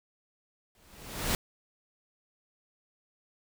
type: noise with exponential growth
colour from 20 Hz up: pink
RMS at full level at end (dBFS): -26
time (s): 0.75-1.35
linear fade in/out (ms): 1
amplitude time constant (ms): 130
effects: none